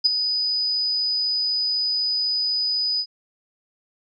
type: tone with ADSR envelope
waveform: sine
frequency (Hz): 4978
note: D#8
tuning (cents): 0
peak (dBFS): -11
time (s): 0.04-3.06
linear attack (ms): 19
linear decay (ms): 16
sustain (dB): -9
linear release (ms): 63
effects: none